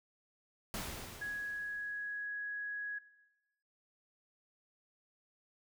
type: noise with exponential decay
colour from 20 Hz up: pink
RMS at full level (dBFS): -39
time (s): 0.74-2.26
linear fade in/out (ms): 1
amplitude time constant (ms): 330
type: tone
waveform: sine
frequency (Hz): 1668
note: G#6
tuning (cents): +7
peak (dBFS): -37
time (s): 1.21-2.99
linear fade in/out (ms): 10
effects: noise-tail reverb RT60 1.0 s tail -18 dB re dry

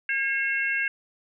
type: harmonic tone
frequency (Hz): 541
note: C#5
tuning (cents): -42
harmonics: 3 / 4 / 5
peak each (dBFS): -26 / -28 / -30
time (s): 0.09-0.88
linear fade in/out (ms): 2
effects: none

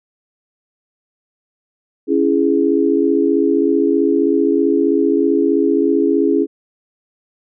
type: chord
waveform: sine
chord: C# minor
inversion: none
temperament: just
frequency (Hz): 277.2 / 332.6 / 415.8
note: C#4 / E4 / G#4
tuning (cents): 0 / +16 / +2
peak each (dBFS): -16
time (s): 2.07-6.47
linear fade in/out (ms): 50
effects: none

